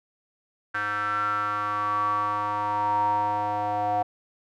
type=tone with band-pass filter sweep; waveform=square; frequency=103.83 Hz; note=G#2; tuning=in tune; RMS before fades=-26 dBFS; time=0.74-4.03 s; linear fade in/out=10 ms; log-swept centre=1500 to 760 Hz; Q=10; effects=none